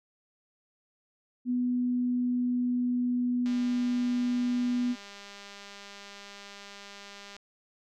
sine tone with pitch glide, 247.3 to 245.6 Hz, B3 to B3, +3 to -9 cents, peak -25 dBFS, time 1.45-4.96 s, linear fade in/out 50 ms, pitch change -12 cents, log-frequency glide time 1.6-3.83 s
click train, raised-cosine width 0.2 ms, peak -29 dBFS, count 786, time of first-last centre 3.46-7.365 s, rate 201 Hz
effects none

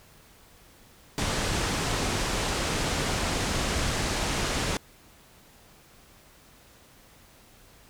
pink low-pass noise, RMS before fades -28 dBFS, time 1.18-4.77 s, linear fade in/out 0 ms, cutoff 8700 Hz, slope 24 dB/octave, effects pink hiss -55 dBFS RMS until 7.89 s

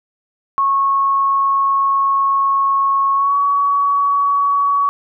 sine tone with pitch glide, 1098 to 1128.2 Hz, C#6 to C#6, -17 to +30 cents, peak -12 dBFS, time 0.58-4.89 s, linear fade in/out 0 ms, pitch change +47 cents, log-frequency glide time 3.14-3.36 s, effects none

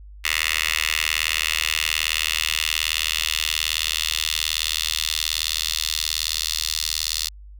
10% pulse tone with high-pass filter sweep, 78.8 Hz, D#2, 23 cents sharp, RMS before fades -24 dBFS, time 0.24-7.29 s, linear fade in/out 10 ms, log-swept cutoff 2300 to 4300 Hz, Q 2.3, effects added 50 Hz sine -39 dBFS peak until 7.59 s

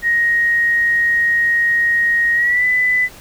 sine tone with pitch glide, 1875 to 1998 Hz, A#6 to B6, +10 to +20 cents, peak -12 dBFS, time 0.02-3.09 s, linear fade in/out 50 ms, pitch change +110 cents, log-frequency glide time 2.34-2.65 s, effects pink hiss -40 dBFS RMS until 3.2 s

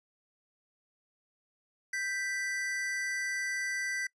square tone pair together, 1568 / 1975.6 Hz, G6 / B6, 0 / 0 cents, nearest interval major third, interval 400 cents, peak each -38 / -34 dBFS, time 1.93-4.07 s, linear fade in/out 5 ms, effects noise-tail reverb RT60 0.1 s tail -23 dB re dry + resampled to 22050 Hz

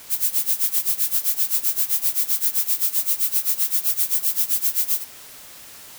violet noise with tremolo, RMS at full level -18 dBFS, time 0.09-5.05 s, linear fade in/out 50 ms, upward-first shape sine, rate 7.7 Hz, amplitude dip 90%, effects white hiss -42 dBFS RMS until 5.98 s

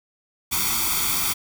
white noise with comb filter, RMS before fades -23 dBFS, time 0.51-1.34 s, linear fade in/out 20 ms, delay 0.87 ms, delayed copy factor +0.85, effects none

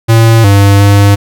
square tone with pitch steps, 113.7 / 99.9 / 100.8 Hz, A#2 / G2 / G2, -43 / +33 / +49 cents, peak -3 dBFS, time 0.08-1.16 s, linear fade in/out 20 ms, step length 360 ms, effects none

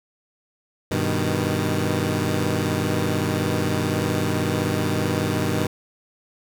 15% pulse chord, G augmented, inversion none, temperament equal with one note detuned, 98.4 / 123.47 / 155.56 Hz, G2 / B2 / D#3, +7 / 0 / 0 cents, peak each -18 / -20 / -19 dBFS, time 0.91-5.67 s, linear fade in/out 5 ms, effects none

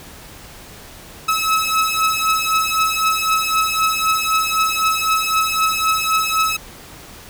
sawtooth beating tone pair, 1291 / 1294.9 Hz, E6 / E6, -37 / -31 cents, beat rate 3.9 Hz, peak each -15 dBFS, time 1.28-6.57 s, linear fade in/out 10 ms, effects pink hiss -39 dBFS RMS until 7.29 s

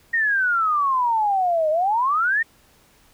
sine exponential two-way sweep, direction down then up, 1880 to 606 to 1880 Hz, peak -17 dBFS, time 0.13-2.43 s, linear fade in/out 10 ms, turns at 1.7 s, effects pink hiss -56 dBFS RMS until 3.13 s

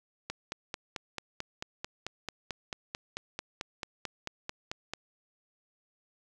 click train, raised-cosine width 0.2 ms, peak -18 dBFS, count 22, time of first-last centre 0.3-4.936 s, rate 4.53 Hz, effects none

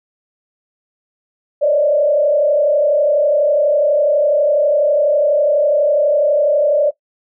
sine tone with frequency modulation, 587 Hz, D5, 1 cent flat, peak -10 dBFS, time 1.61-6.91 s, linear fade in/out 20 ms, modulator 32.1 Hz, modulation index 1, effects noise-tail reverb RT60 0.1 s tail -19 dB re dry

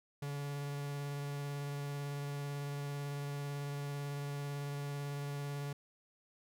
45% pulse tone with vibrato, 142.8 Hz, D3, 48 cents flat, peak -38 dBFS, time 0.22-5.73 s, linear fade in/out 5 ms, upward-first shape sine, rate 18 Hz, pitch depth 11 cents each way, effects none

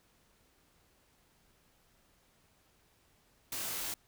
white noise with comb filter, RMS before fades -38 dBFS, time 3.52-3.94 s, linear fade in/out 2 ms, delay 20 ms, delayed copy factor -0.95, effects pink hiss -69 dBFS RMS until 4.07 s

